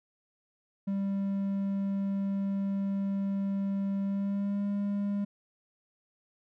triangle tone with pitch glide, 196.9 to 202 Hz, G3 to G#3, +8 to -48 cents, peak -26 dBFS, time 0.87-5.25 s, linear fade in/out 10 ms, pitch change +44 cents, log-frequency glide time 4.03-4.65 s, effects none

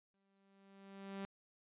sawtooth tone with exponential growth, 196 Hz, G3, in tune, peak -38 dBFS, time 0.14-1.25 s, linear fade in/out 0 ms, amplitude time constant 240 ms, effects resampled to 8000 Hz

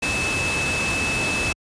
sine tone in noise, 2609 Hz, E7, 18 cents flat, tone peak -23 dBFS, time 0.02-1.53 s, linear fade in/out 10 ms, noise pink, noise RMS -25 dBFS, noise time 0.02-1.53 s, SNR -1 dB, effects high-pass 60 Hz 12 dB/octave + resampled to 22050 Hz

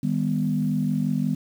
sine chord, Eb augmented, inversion none, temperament equal with one note detuned, 155.56 / 200.8 / 246.9 Hz, Eb3 / G3 / B3, 0 / +42 / 0 cents, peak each -25 dBFS, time 0.03-1.35 s, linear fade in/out 5 ms, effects tanh soft clip ceiling -11 dBFS + 8-bit

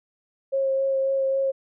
sine tone with vibrato, 539 Hz, C#5, 49 cents flat, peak -20 dBFS, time 0.52-1.52 s, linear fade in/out 20 ms, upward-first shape sine, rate 3.7 Hz, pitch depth 12 cents each way, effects none

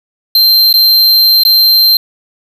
square tone with dropouts, 4144 Hz, C8, 17 cents flat, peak -5 dBFS, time 0.35-1.97 s, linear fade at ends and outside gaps 2 ms, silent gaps 0.728-0.739 / 1.435-1.45 s, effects 7-bit

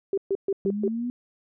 sine tone bursts, 392 Hz, G4, in tune, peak -21 dBFS, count 5, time 0.13-0.88 s, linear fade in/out 2 ms, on 46 ms, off 130 ms
sine linear sweep, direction up, 191.6 to 248.4 Hz, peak -26 dBFS, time 0.65-1.1 s, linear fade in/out 0 ms
effects none

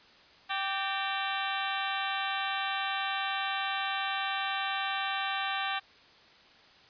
harmonic tone with a mistuned harmonic, 390 Hz, G4, 9 cents flat, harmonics 2 / 3 / 4 / 5 / 6 / 7 / 8 / 9 / 10, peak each -35 / -37 / -38 / -39 / -40 / -40 / -41 / -42 / -42 dBFS, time 0.49-5.8 s, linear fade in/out 20 ms, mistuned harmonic 5, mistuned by -120 cents, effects white hiss -57 dBFS RMS until 6.89 s + resampled to 11025 Hz

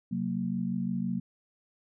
sine tone cluster, 131.5 / 185.1 / 231 Hz, C3 / F#3 / A#3, +9 / +1 / -16 cents, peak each -38 / -31 / -32 dBFS, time 0.11-1.2 s, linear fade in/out 10 ms, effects none

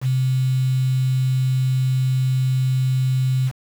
sine tone with quantisation, 130 Hz, C3, 11 cents flat, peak -16 dBFS, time 0.01-3.52 s, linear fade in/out 50 ms, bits 6, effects none

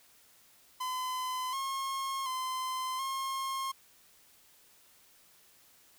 45% pulse tone with pitch steps, 1018 / 1079 / 1032 / 1072 Hz, C6 / C#6 / C6 / C6, -48 / -47 / -24 / +42 cents, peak -33 dBFS, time 0.8-3.72 s, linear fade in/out 10 ms, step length 730 ms, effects white hiss -62 dBFS RMS until 5.98 s

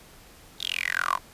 10% pulse tone with high-pass filter sweep, 43.77 Hz, F1, 5 cents sharp, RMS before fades -28 dBFS, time 0.58-1.19 s, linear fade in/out 50 ms, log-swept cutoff 3900 to 940 Hz, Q 9.6, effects pink hiss -51 dBFS RMS until 1.33 s + resampled to 32000 Hz

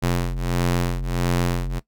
sawtooth ring-modulated tone, 87.7 Hz, F2, 8 cents sharp, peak -13 dBFS, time 0.02-1.8 s, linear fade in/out 20 ms, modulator 44.6 Hz, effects noise-tail reverb RT60 0.1 s tail -18 dB re dry

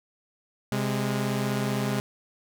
sawtooth tone pair together, 130.81 / 205.9 Hz, C3 / G#3, 0 / -15 cents, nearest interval minor sixth, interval 785 cents, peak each -24 dBFS, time 0.72-2 s, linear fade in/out 0 ms, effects none

